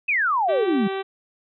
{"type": "exponential sweep", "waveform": "sine", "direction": "down", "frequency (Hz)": [2637, 186], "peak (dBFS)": -18, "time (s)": [0.08, 0.88], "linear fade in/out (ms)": 10}
{"type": "harmonic tone", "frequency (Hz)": 387.1, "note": "G4", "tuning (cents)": -22, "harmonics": [1, 2, 3, 4, 5, 6, 7, 8, 9, 10], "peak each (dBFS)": [-26, -32, -36, -38, -40, -42, -43, -44, -45, -46], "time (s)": [0.48, 1.03], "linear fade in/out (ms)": 20}
{"effects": []}